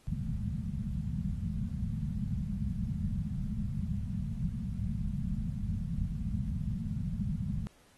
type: low-pass noise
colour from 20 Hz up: white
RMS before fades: -34 dBFS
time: 0.07-7.67 s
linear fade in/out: 0 ms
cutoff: 220 Hz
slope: 96 dB/octave
effects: pink hiss -64 dBFS RMS until 7.97 s + AAC 32 kbps